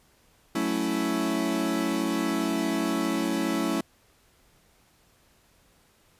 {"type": "chord", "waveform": "40% pulse", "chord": "F# minor seventh", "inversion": "none", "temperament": "equal", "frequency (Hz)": [185, 220, 277.2, 329.6], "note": ["F#3", "A3", "C#4", "E4"], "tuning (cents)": [0, 0, 0, 0], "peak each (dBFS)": [-33, -30, -29, -28], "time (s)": [0.55, 3.81], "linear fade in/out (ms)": 5, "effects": ["pink hiss -62 dBFS RMS until 6.19 s", "resampled to 32000 Hz"]}